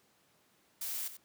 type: noise with echo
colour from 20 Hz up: blue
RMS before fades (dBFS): -38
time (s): 0.81-1.08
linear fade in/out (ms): 5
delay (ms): 90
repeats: 1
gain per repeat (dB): -11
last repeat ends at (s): 1.17
effects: pink hiss -69 dBFS RMS until 1.24 s + high-pass 150 Hz 12 dB/octave